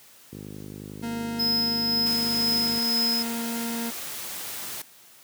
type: click train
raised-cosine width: 3 ms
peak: -25 dBFS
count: 126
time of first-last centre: 0.33-2.776 s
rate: 51.1 Hz
type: tone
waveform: 40% pulse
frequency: 231.9 Hz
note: A#3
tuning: 9 cents flat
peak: -28 dBFS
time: 1.02-3.91 s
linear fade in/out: 20 ms
type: tone with tremolo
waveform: square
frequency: 5100 Hz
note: D#8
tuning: 42 cents sharp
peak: -22 dBFS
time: 1.39-3.23 s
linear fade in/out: 10 ms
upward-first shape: sine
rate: 2 Hz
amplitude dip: 35%
type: noise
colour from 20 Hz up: white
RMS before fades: -35 dBFS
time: 2.06-4.82 s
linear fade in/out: 5 ms
effects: white hiss -52 dBFS RMS until 5.23 s + high-pass 100 Hz 12 dB/octave